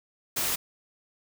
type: noise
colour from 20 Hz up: white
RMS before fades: -28 dBFS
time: 0.36-0.56 s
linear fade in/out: 10 ms
effects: none